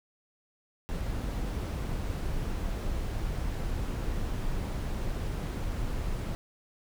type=noise; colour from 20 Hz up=brown; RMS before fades=-32 dBFS; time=0.89-6.35 s; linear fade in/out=0 ms; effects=none